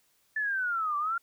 sine linear two-way sweep, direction down then up, 1760 to 1154 to 1408 Hz, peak -27 dBFS, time 0.36-1.18 s, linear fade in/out 5 ms, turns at 0.97 s, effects white hiss -69 dBFS RMS until 1.22 s

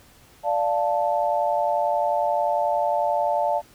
sine chord, D minor, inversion none, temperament equal, 587.3 / 698.5 / 880 Hz, D5 / F5 / A5, 0 / 0 / 0 cents, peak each -24 dBFS, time 0.43-3.62 s, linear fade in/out 50 ms, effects pink hiss -53 dBFS RMS until 3.74 s

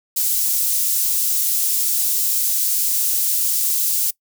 white high-pass noise, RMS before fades -19 dBFS, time 0.16-4.11 s, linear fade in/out 10 ms, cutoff 6700 Hz, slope 12 dB/octave, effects noise-tail reverb RT60 0.1 s tail -22 dB re dry

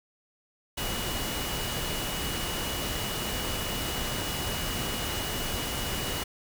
sine tone in noise, 2918 Hz, F#7, 25 cents flat, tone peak -38 dBFS, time 0.77-6.24 s, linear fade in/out 10 ms, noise pink, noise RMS -32 dBFS, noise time 0.77-6.24 s, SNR -9 dB, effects none

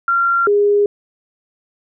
sine tone pair in turn, 1378 / 409.7 Hz, F6 / G#4, -24 / -24 cents, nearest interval octave + major sixth, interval 2100 cents, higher first, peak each -12 / -10 dBFS, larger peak second, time 0.08-0.47 / 0.47-0.86 s, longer neither, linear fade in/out 2 ms, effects none

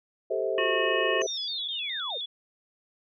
sine chord, A minor seventh, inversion third, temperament equal with one note detuned, 392 / 440 / 523.3 / 646.1 Hz, G4 / A4 / C5 / E5, 0 / 0 / 0 / -35 cents, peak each -31 dBFS, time 0.3-1.27 s, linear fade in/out 10 ms
harmonic tone, 364.3 Hz, F#4, 27 cents flat, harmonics 1 / 3 / 5 / 7 / 8, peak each -33 / -32 / -30 / -33 / -32 dBFS, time 0.58-1.22 s, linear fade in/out 2 ms
sine linear sweep, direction down, 6270 to 408.4 Hz, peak -35 dBFS, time 1.21-2.18 s, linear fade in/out 10 ms
sine tone with vibrato, 3520 Hz, A7, in tune, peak -31 dBFS, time 1.27-2.26 s, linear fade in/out 10 ms, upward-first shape square, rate 4.8 Hz, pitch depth 61 cents each way
effects none

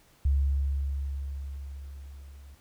sine tone with level ramp, 69.3 Hz, C#2, in tune, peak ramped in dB -20 to -46 dBFS, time 0.25-2.55 s, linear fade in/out 5 ms, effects pink hiss -61 dBFS RMS until 2.6 s

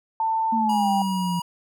sine tone with pitch glide, 892 to 790.1 Hz, A5 to G5, +23 to +13 cents, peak -20 dBFS, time 0.2-1.02 s, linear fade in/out 2 ms, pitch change -210 cents, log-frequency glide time 0.57-0.89 s
sine exponential sweep, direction down, 230 to 171.7 Hz, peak -23 dBFS, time 0.52-1.4 s, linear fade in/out 10 ms
square tone, 960 Hz, B5, 49 cents flat, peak -28 dBFS, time 0.69-1.42 s, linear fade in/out 5 ms
effects none

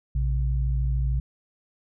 sine tone pair together, 58.93 / 132.3 Hz, A#1 / C3, +19 / +20 cents, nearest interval octave + major second, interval 1401 cents, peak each -22 / -28 dBFS, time 0.15-1.2 s, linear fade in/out 5 ms, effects none

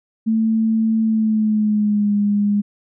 sine tone with pitch glide, 222.3 to 205 Hz, A3 to G#3, +18 to -22 cents, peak -14 dBFS, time 0.26-2.62 s, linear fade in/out 20 ms, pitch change -140 cents, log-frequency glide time 1.01-2.14 s, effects none

